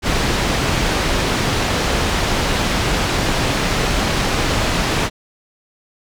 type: low-pass noise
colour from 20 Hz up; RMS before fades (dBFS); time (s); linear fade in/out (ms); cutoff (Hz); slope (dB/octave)
pink; -18; 0.02-5.1; 50; 5600; 12
effects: none